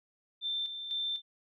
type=tone with tremolo; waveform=sine; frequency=3564 Hz; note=A7; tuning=22 cents sharp; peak=-31 dBFS; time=0.41-1.22 s; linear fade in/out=50 ms; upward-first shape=square; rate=2 Hz; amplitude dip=55%; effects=none